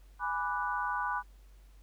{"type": "chord", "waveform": "sine", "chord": "G# half-diminished seventh", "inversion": "none", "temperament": "equal", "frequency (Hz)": [830.6, 987.8, 1174.7, 1480], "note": ["G#5", "B5", "D6", "F#6"], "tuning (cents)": [0, 0, 0, 0], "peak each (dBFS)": [-38, -34, -37, -36], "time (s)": [0.19, 1.23], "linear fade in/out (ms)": 50, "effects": ["added 48 Hz sine -53 dBFS peak until 1.82 s", "pink hiss -68 dBFS RMS until 1.82 s"]}